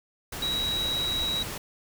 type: tone in noise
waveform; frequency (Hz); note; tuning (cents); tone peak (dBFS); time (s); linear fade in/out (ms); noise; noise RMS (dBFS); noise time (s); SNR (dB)
sine; 3859; B7; -41; -26; 0.42-1.43; 5; pink; -35; 0.32-1.58; +6
effects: none